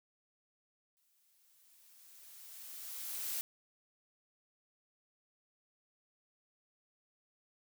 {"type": "noise with exponential growth", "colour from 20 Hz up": "blue", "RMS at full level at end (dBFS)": -37, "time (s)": [0.97, 3.41], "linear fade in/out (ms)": 0, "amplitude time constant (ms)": 530, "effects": []}